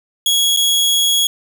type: tone with dropouts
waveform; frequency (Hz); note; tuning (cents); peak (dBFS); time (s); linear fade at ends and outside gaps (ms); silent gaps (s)
sawtooth; 3332; G#7; +5; -9; 0.26-1.27; 2; 0.564-0.571
effects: none